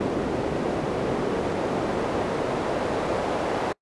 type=noise with band-pass filter sweep; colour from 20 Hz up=pink; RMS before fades=-26 dBFS; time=0-3.73 s; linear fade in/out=10 ms; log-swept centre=350 to 570 Hz; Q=1.1; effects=noise-tail reverb RT60 0.1 s tail -25 dB re dry + resampled to 24000 Hz